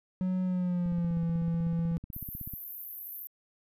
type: tone with pitch glide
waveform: triangle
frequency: 184.6 to 167.33 Hz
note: F#3 to E3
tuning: -4 to +26 cents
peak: -25 dBFS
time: 0.21-1.97 s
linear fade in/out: 0 ms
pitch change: -170 cents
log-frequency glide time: 0.43-1.21 s
type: click train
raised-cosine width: 5 ms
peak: -29 dBFS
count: 28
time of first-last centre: 0.86-2.537 s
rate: 16.1 Hz
type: high-pass noise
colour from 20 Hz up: pink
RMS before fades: -37 dBFS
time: 2.13-3.27 s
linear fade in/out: 0 ms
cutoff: 12000 Hz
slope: 96 dB/octave
effects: resampled to 32000 Hz